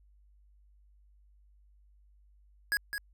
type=tone with echo; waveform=square; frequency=1661.2 Hz; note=G#6; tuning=in tune; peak=-27 dBFS; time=2.72-2.77 s; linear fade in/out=0 ms; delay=210 ms; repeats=1; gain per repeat=-7 dB; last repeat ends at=2.98 s; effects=added 50 Hz sine -59 dBFS peak until 3.13 s